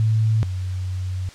sine tone pair in turn, 110 / 92.5 Hz, A2 / F#2, 0 / 0 cents, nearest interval minor third, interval 300 cents, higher first, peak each -15 / -23 dBFS, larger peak first, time 0-0.43 / 0.43-1.29 s, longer second, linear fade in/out 0 ms, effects white hiss -44 dBFS RMS until 1.34 s + low-pass 6000 Hz 12 dB/octave

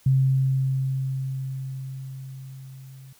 sine tone with level ramp, 133 Hz, C3, 29 cents sharp, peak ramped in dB -15 to -42 dBFS, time 0.06-3.13 s, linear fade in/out 5 ms, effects white hiss -57 dBFS RMS until 3.19 s

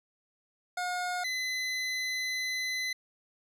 25% pulse tone pair in turn, 719 / 2025 Hz, F#5 / B6, -50 / +43 cents, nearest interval octave + tritone, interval 1793 cents, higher second, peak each -27 dBFS, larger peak neither, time 0.77-1.24 / 1.24-2.93 s, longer second, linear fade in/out 5 ms, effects low-pass 10000 Hz 12 dB/octave

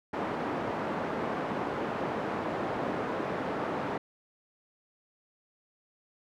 pink band-pass noise, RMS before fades -33 dBFS, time 0.13-3.98 s, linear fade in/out 5 ms, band 240 to 1200 Hz, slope 12 dB/octave, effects none

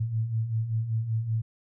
sine beating tone pair, 108.4 / 113.6 Hz, A2 / A#2, -25 / -44 cents, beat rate 5.2 Hz, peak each -33 / -26 dBFS, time 0-1.42 s, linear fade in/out 10 ms, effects none

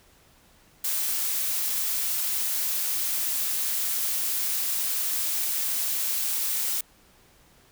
blue noise, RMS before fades -27 dBFS, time 0.84-6.81 s, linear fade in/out 5 ms, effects pink hiss -58 dBFS RMS until 7.71 s

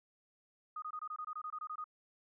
sine tone bursts, 1241 Hz, D#6, 5 cents flat, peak -39 dBFS, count 13, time 0.76-1.842 s, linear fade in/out 5 ms, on 62 ms, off 23 ms, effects none

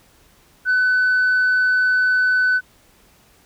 sine tone, 1504 Hz, F#6, 28 cents sharp, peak -12 dBFS, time 0.65-2.61 s, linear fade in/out 50 ms, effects tanh soft clip ceiling -12 dBFS + pink hiss -54 dBFS RMS until 3.45 s

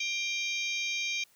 harmonic tone with a mistuned harmonic, 793 Hz, G5, 20 cents sharp, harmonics 3 / 4 / 5 / 6 / 7 / 8, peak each -32 / -38 / -39 / -44 / -43 / -40 dBFS, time 0-1.24 s, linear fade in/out 5 ms, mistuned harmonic 5, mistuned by -80 cents, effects white hiss -64 dBFS RMS until 1.35 s

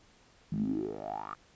10% pulse tone with band-pass filter sweep, 51.91 Hz, G#1, in tune, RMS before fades -35 dBFS, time 0.52-1.35 s, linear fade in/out 5 ms, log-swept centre 170 to 1300 Hz, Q 9.5, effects pink hiss -62 dBFS RMS until 1.55 s + resampled to 16000 Hz

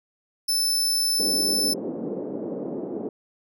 sawtooth tone, 5274 Hz, E8, in tune, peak -18 dBFS, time 0.48-1.74 s, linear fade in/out 10 ms
white band-pass noise, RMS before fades -31 dBFS, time 1.19-3.09 s, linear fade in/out 5 ms, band 200 to 460 Hz, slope 24 dB/octave
effects none

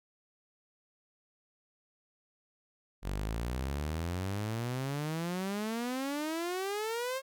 sawtooth exponential sweep, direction up, 46.14 to 543 Hz, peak -29 dBFS, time 3.02-7.22 s, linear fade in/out 50 ms, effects none

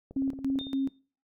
click train, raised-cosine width 2 ms, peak -31 dBFS, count 11, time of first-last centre 0.11-0.669 s, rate 17.9 Hz
sine tone with tremolo, 270.1 Hz, C#4, 45 cents flat, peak -25 dBFS, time 0.16-0.89 s, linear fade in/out 5 ms, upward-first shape square, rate 3.5 Hz, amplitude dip 75%
sine tone with exponential decay, 3637 Hz, A#7, 43 cents flat, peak -34 dBFS, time 0.59-0.99 s, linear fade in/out 2 ms, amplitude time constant 85 ms
effects noise-tail reverb RT60 0.4 s tail -23 dB re dry

